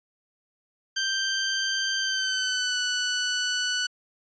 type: tone with pitch glide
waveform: 15% pulse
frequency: 1568 to 1485.1 Hz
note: G6 to F#6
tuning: 0 to +6 cents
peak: -18 dBFS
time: 0.96-3.87 s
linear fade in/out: 10 ms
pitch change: -94 cents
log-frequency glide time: 1.98-2.78 s
effects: resampled to 16000 Hz